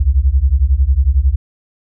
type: beating tone pair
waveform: sine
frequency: 61.74 / 72.74 Hz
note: B1 / D2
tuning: 0 / -16 cents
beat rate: 11 Hz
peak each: -12 dBFS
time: 0-1.36 s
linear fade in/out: 10 ms
effects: none